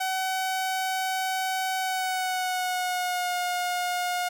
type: tone with pitch glide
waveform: sawtooth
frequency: 755 to 716.3 Hz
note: F#5 to F5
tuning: +35 to +44 cents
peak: -22 dBFS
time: 0-4.29 s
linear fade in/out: 10 ms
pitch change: -91 cents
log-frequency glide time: 1.77-3.35 s
effects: none